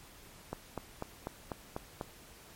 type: click train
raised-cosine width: 1 ms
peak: -22 dBFS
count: 7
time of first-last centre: 0.53-2.011 s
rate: 4.05 Hz
effects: pink hiss -55 dBFS RMS until 2.55 s + MP3 64 kbps